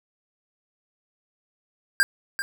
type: tone with echo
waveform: square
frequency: 1600 Hz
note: G6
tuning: 35 cents sharp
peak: -16 dBFS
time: 2-2.03 s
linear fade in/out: 0 ms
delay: 390 ms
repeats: 1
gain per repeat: -10 dB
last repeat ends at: 2.42 s
effects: none